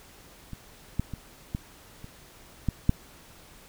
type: clicks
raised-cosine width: 5 ms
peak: -25 / -13 / -22 / -17 / -29 / -12 / -7 dBFS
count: 7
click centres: 0.533 / 0.996 / 1.137 / 1.549 / 2.044 / 2.687 / 2.894 s
effects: pink hiss -52 dBFS RMS until 3.68 s